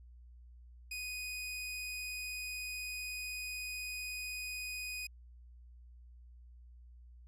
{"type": "tone", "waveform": "sawtooth", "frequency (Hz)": 2489, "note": "D#7", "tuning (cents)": 0, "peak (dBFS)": -36, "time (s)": [0.91, 5.07], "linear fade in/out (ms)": 5, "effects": ["added 60 Hz sine -53 dBFS peak until 7.27 s", "resampled to 32000 Hz"]}